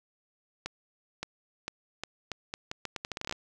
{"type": "accelerating click train", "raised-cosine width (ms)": 0.2, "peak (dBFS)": -17, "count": 18, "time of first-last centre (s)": [0.66, 3.325], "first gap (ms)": 570, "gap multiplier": 0.79, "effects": []}